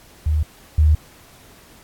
sine tone pair in turn, 76.6 / 76.6 Hz, D#2 / D#2, -27 / -27 cents, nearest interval unison, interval 0 cents, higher neither, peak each -15 / -10 dBFS, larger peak second, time 0.26-0.43 / 0.78-0.95 s, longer neither, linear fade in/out 5 ms, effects pink hiss -48 dBFS RMS until 1.83 s + AAC 64 kbps

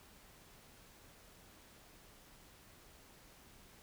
silence, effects pink hiss -61 dBFS RMS until 3.82 s

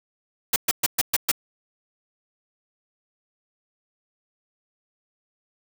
white noise bursts, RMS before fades -20 dBFS, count 6, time 0.53-1.316 s, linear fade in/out 5 ms, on 31 ms, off 120 ms, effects none

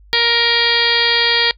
harmonic tone, 469.2 Hz, A#4, 11 cents sharp, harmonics 1 / 2 / 3 / 4 / 5 / 6 / 7 / 8 / 9 / 10, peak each -23 / -24 / -27 / -19 / -22 / -27 / -18 / -22 / -20 / -20 dBFS, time 0.13-1.51 s, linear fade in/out 0 ms, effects noise-tail reverb RT60 0.1 s tail -22 dB re dry + added 50 Hz sine -42 dBFS peak until 1.57 s

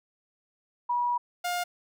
sine / sawtooth tone pair in turn, 968 / 708.5 Hz, B5 / F5, -35 / +25 cents, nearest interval perfect fourth, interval 540 cents, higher first, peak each -24 dBFS, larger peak neither, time 0.89-1.18 / 1.44-1.64 s, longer first, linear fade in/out 10 ms, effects none

